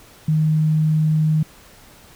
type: tone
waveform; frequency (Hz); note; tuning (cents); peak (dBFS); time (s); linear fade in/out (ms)
sine; 155.56; D#3; 0; -14; 0.28-1.43; 5
effects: pink hiss -47 dBFS RMS until 2.15 s